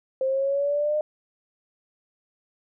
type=exponential sweep; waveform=sine; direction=up; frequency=523.3 to 611 Hz; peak=-21 dBFS; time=0.21-1.01 s; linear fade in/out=2 ms; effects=none